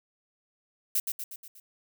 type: noise with echo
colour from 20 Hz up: violet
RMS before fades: -26 dBFS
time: 0.95-1 s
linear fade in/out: 5 ms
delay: 120 ms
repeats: 5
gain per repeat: -5 dB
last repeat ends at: 1.6 s
effects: none